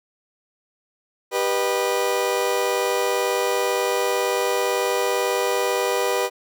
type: chord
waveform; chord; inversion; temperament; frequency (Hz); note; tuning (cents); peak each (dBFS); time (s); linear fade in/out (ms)
30% pulse; G augmented; none; just; 392 / 490 / 612.5; G4 / B4 / D#5; 0 / -14 / -27; -22 / -20 / -25; 1.31-6.3; 50
effects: none